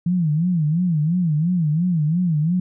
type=tone with vibrato; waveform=sine; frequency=164.81 Hz; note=E3; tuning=in tune; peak=-16 dBFS; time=0.06-2.6 s; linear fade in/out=5 ms; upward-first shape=sine; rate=2.9 Hz; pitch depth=180 cents each way; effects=none